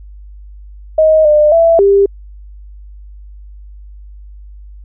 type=tone with pitch steps; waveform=sine; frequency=628 / 601 / 665 / 397.8 Hz; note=D#5 / D5 / E5 / G4; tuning=+16 / +40 / +15 / +25 cents; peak=-5 dBFS; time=0.98-2.06 s; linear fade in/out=5 ms; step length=270 ms; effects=added 50 Hz sine -31 dBFS peak until 4.84 s